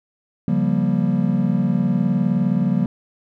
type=chord; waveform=triangle; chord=G half-diminished seventh; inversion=second; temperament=just; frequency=141.12 / 176.4 / 196 / 235.2 Hz; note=Db3 / F3 / G3 / Bb3; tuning=+31 / +18 / 0 / +16 cents; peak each=-22 / -19 / -19 / -20 dBFS; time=0.48-2.86 s; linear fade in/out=2 ms; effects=none